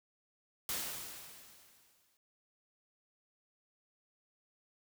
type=noise with exponential decay; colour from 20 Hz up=white; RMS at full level=-36 dBFS; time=0.69-2.17 s; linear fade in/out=1 ms; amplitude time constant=320 ms; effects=none